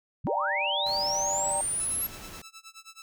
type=linear sweep; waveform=sine; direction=up; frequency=63.2 to 11570 Hz; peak=-27 dBFS; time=0.24-2.07 s; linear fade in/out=10 ms
type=chord; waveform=sine; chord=G minor; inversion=second; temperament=equal; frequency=587.3 / 784 / 932.3 Hz; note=D5 / G5 / Bb5; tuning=0 / 0 / 0 cents; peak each=-33 dBFS; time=0.27-1.61 s; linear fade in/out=0 ms
type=noise; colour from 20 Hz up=pink; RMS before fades=-44 dBFS; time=0.86-2.42 s; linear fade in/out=5 ms
type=tone with tremolo; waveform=10% pulse; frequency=1318.5 Hz; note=E6; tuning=in tune; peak=-35 dBFS; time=1.8-3.02 s; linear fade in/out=0 ms; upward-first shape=sine; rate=9.4 Hz; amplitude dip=95%
effects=none